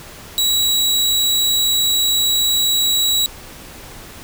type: tone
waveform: sawtooth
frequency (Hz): 3889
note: B7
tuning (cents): -27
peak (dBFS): -11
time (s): 0.38-3.26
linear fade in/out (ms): 0
effects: pink hiss -37 dBFS RMS until 4.23 s